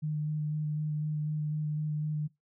sine tone with vibrato, 151.9 Hz, D#3, 41 cents flat, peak -29 dBFS, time 0.02-2.28 s, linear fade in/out 20 ms, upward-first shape square, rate 4 Hz, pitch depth 11 cents each way, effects noise-tail reverb RT60 0.2 s tail -22 dB re dry

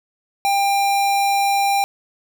square tone, 796 Hz, G5, 26 cents sharp, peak -16 dBFS, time 0.45-1.84 s, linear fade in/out 0 ms, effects none

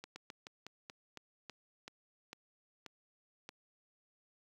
slowing click train, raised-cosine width 0.2 ms, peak -29 dBFS, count 12, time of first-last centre 0.04-3.491 s, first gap 120 ms, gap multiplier 1.18, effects high-pass 80 Hz 12 dB/octave + 10-bit

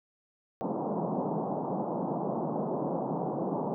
pink band-pass noise, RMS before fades -32 dBFS, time 0.61-3.74 s, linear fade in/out 0 ms, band 150 to 970 Hz, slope 48 dB/octave, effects none

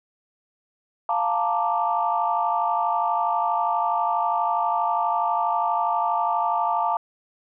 sine chord, Bb major seventh, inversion second, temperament equal, 698.5 / 880 / 932.3 / 1174.7 Hz, F5 / A5 / Bb5 / D6, 0 / 0 / 0 / 0 cents, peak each -25 / -24 / -27 / -26 dBFS, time 1.09-6.97 s, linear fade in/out 2 ms, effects tanh soft clip ceiling -9 dBFS

